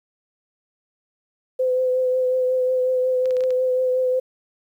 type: tone with vibrato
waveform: sine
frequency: 510 Hz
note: C5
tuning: 44 cents flat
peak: -17 dBFS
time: 1.59-4.2 s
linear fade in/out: 10 ms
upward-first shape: triangle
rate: 5.5 Hz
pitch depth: 23 cents each way
type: clicks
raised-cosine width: 0.2 ms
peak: -22 dBFS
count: 6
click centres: 3.257 / 3.308 / 3.368 / 3.407 / 3.438 / 3.506 s
effects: 9-bit